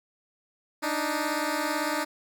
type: beating tone pair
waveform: 10% pulse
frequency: 293.7 / 311.7 Hz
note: D4 / D#4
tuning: 0 / +3 cents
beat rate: 18 Hz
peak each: -21 dBFS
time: 0.82-2.05 s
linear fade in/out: 20 ms
effects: none